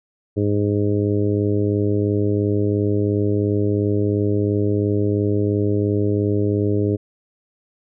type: harmonic tone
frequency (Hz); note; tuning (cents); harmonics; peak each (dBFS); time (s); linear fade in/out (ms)
102.9; G#2; -16; 1 / 2 / 3 / 4 / 5 / 6; -20 / -26 / -22 / -22 / -30 / -36; 0.36-6.97; 20
effects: none